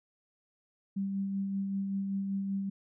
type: tone with tremolo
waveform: sine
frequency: 196 Hz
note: G3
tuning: in tune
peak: -29 dBFS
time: 0.96-2.7 s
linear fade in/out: 10 ms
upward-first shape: sine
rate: 5.2 Hz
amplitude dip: 30%
effects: none